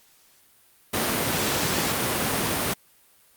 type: high-pass noise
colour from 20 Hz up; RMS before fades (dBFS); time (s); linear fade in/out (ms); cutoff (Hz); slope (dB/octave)
pink; -25; 0.93-2.74; 10; 130; 12
effects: white hiss -58 dBFS RMS until 3.36 s + Opus 48 kbps